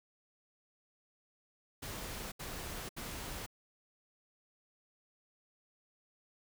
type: noise bursts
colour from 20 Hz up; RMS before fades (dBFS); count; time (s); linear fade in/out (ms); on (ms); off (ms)
pink; -43; 3; 1.82-3.464; 10; 500; 72
effects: none